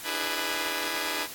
5% pulse chord, E dominant seventh, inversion third, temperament just, 296.7 / 329.6 / 412 / 494.4 Hz, D4 / E4 / G#4 / B4, +18 / 0 / -14 / +2 cents, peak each -24 dBFS, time 0.03-1.28 s, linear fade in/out 50 ms, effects white hiss -41 dBFS RMS until 1.34 s + AAC 64 kbps

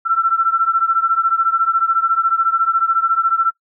sine beating tone pair, 1339 / 1353 Hz, E6 / E6, +27 / +45 cents, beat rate 14 Hz, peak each -15 / -17 dBFS, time 0.05-3.51 s, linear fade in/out 20 ms, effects noise-tail reverb RT60 0.1 s tail -20 dB re dry

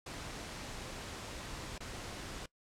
pink noise with dropouts, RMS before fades -44 dBFS, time 0.06-2.46 s, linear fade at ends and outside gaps 5 ms, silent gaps 1.781-1.804 s, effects noise-tail reverb RT60 0.1 s tail -21 dB re dry + low-pass 8000 Hz 12 dB/octave

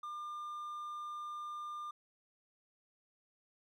triangle tone, 1200 Hz, D6, 37 cents sharp, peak -39 dBFS, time 0.03-1.91 s, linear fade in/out 5 ms, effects none

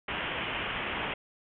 white low-pass noise, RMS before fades -34 dBFS, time 0.08-1.14 s, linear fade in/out 5 ms, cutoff 3200 Hz, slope 96 dB/octave, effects none

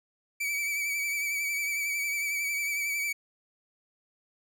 45% pulse tone with vibrato, 2296 Hz, D7, 40 cents flat, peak -28 dBFS, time 0.4-3.13 s, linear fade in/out 10 ms, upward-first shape sine, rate 11 Hz, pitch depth 38 cents each way, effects none

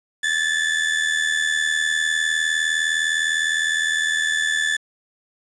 35% pulse tone with amplitude modulation, 1741 Hz, A6, 19 cents flat, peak -14 dBFS, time 0.23-4.77 s, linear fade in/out 10 ms, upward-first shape sine, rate 79.7 Hz, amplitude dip 65%, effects resampled to 22050 Hz + 7-bit

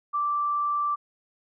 sine tone, 1171 Hz, D6, 5 cents flat, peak -23 dBFS, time 0.13-0.96 s, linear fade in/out 20 ms, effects none

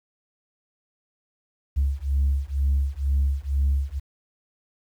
sine beating tone pair, 68.2 / 70.3 Hz, C#2 / C#2, -28 / +25 cents, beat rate 2.1 Hz, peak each -22 dBFS, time 1.76-4 s, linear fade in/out 20 ms, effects tanh soft clip ceiling -15 dBFS + 9-bit

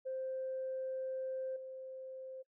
sine tone with level steps, 523.3 Hz, C5, in tune, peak -36 / -44 dBFS, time 0.05-2.43 s, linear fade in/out 20 ms, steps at 1.56 s, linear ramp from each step 5 ms, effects noise-tail reverb RT60 0.1 s tail -24 dB re dry + tanh soft clip ceiling -32 dBFS

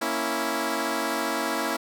10% pulse chord, A# diminished, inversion none, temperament equal, 233.1 / 277.2 / 329.6 Hz, A#3 / C#4 / E4, 0 / 0 / 0 cents, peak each -23 / -22 / -20 dBFS, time 0.01-1.77 s, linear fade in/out 10 ms, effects none

